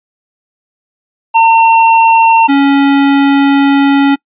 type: tone pair in turn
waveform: square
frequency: 907 / 278.8 Hz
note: A#5 / C#4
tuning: -48 / +10 cents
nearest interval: octave + minor sixth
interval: 2042 cents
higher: first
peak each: -4 / -6 dBFS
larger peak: first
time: 1.34-2.48 / 2.48-4.16 s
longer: second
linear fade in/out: 20 ms
effects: noise-tail reverb RT60 0.1 s tail -25 dB re dry + resampled to 8000 Hz